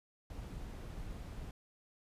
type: noise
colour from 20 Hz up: brown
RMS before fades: -45 dBFS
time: 0.3-1.51 s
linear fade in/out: 2 ms
effects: resampled to 32000 Hz